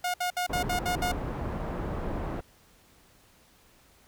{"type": "tone bursts", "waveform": "sawtooth", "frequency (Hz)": 718, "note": "F5", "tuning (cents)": 48, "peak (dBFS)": -23, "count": 7, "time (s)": [0.04, 1.118], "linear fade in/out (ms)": 5, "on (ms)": 100, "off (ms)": 63}
{"type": "low-pass noise", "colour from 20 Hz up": "pink", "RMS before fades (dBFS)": -33, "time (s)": [0.49, 2.41], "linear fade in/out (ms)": 10, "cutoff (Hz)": 1000, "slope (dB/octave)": 12}
{"effects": ["pink hiss -60 dBFS RMS until 4.07 s"]}